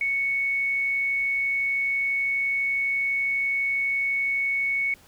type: tone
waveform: sine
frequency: 2217 Hz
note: C#7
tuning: in tune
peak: -22 dBFS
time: 0.01-4.94 s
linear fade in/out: 2 ms
effects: pink hiss -54 dBFS RMS until 5.07 s